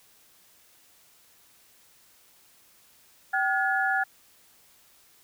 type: tone cluster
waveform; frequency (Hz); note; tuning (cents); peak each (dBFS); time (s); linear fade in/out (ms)
sine; 772 / 1434 / 1699; G5 / F6 / G#6; -27 / +45 / +39; -27; 3.33-4.04; 10
effects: white hiss -59 dBFS RMS until 5.23 s